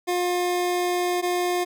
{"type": "tone pair in turn", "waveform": "25% pulse", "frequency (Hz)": [355.9, 355.9], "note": ["F4", "F4"], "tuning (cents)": [33, 33], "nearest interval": "unison", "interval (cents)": 0, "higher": "neither", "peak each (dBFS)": -18, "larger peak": "neither", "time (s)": [[0.07, 1.22], [1.22, 1.65]], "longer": "first", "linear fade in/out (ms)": 20, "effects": []}